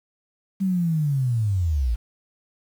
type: linear sweep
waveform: sine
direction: down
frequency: 196 to 52.8 Hz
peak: -19 dBFS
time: 0.6-1.96 s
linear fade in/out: 20 ms
effects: 8-bit